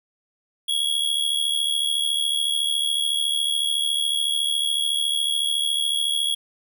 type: tone with amplitude modulation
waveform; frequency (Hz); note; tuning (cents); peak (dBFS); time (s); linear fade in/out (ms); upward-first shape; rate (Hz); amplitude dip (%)
square; 3322; G#7; 0; -18; 0.68-6.35; 10; sine; 73.9; 70
effects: 10-bit